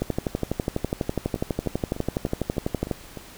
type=two click trains; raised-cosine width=2 ms; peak=-10 / -20 dBFS; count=36 / 7; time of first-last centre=0.02-2.913 / 1.36-3.173 s; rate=12.1 / 3.31 Hz; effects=pink hiss -45 dBFS RMS until 3.37 s